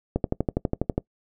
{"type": "click train", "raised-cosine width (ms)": 2, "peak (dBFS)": -9, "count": 11, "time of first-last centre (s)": [0.16, 0.98], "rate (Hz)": 12.2, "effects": ["noise-tail reverb RT60 0.1 s tail -22 dB re dry"]}